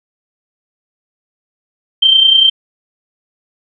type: tone with amplitude modulation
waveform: sine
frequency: 3136 Hz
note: G7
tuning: in tune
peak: -3 dBFS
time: 2.02-2.5 s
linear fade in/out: 10 ms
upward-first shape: sine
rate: 30.4 Hz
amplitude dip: 55%
effects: none